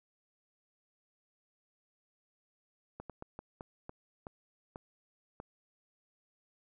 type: slowing click train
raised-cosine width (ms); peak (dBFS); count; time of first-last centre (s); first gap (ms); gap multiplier
1; -29; 9; 3-5.401; 97; 1.31
effects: none